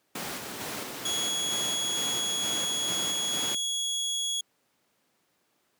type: noise with tremolo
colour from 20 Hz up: pink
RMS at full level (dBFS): -34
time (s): 0.15-3.55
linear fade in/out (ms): 5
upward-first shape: square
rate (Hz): 2.2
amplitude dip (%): 30
type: tone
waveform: 25% pulse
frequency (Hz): 3342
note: G#7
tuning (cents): +10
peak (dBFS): -24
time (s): 1.05-4.41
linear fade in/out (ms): 5
effects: pink hiss -71 dBFS RMS until 5.79 s + high-pass 200 Hz 12 dB/octave